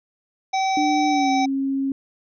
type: harmonic tone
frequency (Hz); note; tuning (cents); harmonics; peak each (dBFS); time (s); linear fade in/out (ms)
766; G5; -40; 1 / 3 / 5 / 7 / 8; -19 / -29 / -33 / -36 / -37; 0.53-1.46; 10
type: tone with pitch glide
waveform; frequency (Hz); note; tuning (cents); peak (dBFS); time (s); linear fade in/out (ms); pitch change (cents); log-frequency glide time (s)
sine; 297.8 to 271.5; D4 to C#4; +24 to -36; -20; 0.77-1.92; 2; -160; 1.09-1.3
effects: none